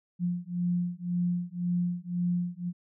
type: beating tone pair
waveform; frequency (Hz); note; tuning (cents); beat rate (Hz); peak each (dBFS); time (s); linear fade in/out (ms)
sine; 175.3 / 177.2; F3 / F3; +7 / +25; 1.9; -30; 0.19-2.73; 50
effects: none